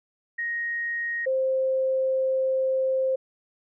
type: tone pair in turn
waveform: sine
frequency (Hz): 1873 / 525.6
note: A#6 / C5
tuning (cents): +8 / +8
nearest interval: octave + minor seventh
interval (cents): 2200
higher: first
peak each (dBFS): -26 / -21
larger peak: second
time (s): 0.38-1.26 / 1.26-3.16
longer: second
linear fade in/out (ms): 10
effects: none